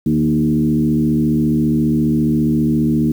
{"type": "tone with frequency modulation", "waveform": "sine", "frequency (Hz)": 233.1, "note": "A#3", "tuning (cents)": 0, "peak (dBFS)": -12, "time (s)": [0.06, 3.12], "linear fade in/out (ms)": 5, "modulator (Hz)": 74.7, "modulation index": 1.2, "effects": ["7-bit"]}